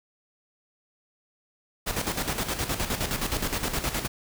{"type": "noise with tremolo", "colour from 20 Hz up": "pink", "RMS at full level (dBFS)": -27, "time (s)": [1.86, 4.08], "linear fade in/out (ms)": 20, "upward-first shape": "square", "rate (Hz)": 9.6, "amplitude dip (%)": 60, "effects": []}